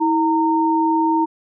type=tone pair together; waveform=sine; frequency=323 / 919.1 Hz; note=E4 / A#5; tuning=-35 / -25 cents; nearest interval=octave + tritone; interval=1810 cents; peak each=-17 dBFS; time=0-1.26 s; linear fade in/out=20 ms; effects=none